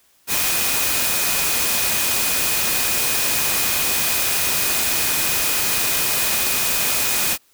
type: tone in noise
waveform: sine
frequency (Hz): 2489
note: D#7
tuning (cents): 0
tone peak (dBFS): -29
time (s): 0.27-7.38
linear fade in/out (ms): 50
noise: white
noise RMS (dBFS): -20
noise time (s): 0.27-7.38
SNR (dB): -12
effects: white hiss -58 dBFS RMS until 7.53 s